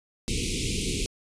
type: band-stop noise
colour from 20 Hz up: pink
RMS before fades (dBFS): -28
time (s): 0.28-1.06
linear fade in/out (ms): 0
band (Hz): 470 to 2200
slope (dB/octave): 96
effects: resampled to 22050 Hz